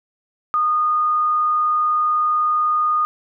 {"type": "tone", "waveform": "sine", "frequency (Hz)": 1228, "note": "D#6", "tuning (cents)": -23, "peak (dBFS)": -15, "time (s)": [0.54, 3.05], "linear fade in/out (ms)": 0, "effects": []}